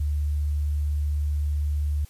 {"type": "tone", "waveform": "sine", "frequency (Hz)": 73.7, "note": "D2", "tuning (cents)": 7, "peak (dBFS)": -22, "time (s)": [0, 2.05], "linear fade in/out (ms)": 5, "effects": ["white hiss -55 dBFS RMS until 2.09 s", "resampled to 32000 Hz"]}